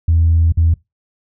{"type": "tone with dropouts", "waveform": "sine", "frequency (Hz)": 82.41, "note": "E2", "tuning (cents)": 0, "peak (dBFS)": -8, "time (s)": [0.08, 0.74], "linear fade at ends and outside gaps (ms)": 5, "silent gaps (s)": [0.522, 0.572], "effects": ["noise-tail reverb RT60 0.2 s tail -23 dB re dry", "tanh soft clip ceiling -5 dBFS"]}